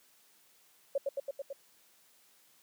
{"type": "tone with echo", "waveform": "sine", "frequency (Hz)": 554.4, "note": "C#5", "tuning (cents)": 0, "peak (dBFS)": -27, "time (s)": [0.95, 0.98], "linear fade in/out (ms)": 5, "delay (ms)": 110, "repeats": 5, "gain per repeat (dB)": -2, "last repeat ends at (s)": 1.53, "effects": ["white hiss -65 dBFS RMS until 2.62 s", "high-pass 150 Hz 12 dB/octave"]}